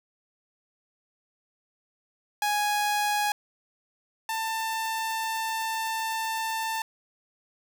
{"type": "tone pair in turn", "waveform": "sawtooth", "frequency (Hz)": [830.6, 892.1], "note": ["G#5", "A5"], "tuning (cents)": [0, 24], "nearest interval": "minor second", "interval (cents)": 124, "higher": "second", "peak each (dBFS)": [-20, -24], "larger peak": "first", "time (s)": [[2.42, 3.32], [4.29, 6.82]], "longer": "second", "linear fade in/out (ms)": 2, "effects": []}